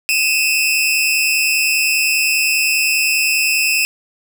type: tone pair together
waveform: sawtooth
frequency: 2525 / 2675 Hz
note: D#7 / E7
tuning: +25 / +25 cents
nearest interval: minor second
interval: 100 cents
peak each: -13 dBFS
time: 0.09-3.85 s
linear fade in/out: 0 ms
effects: none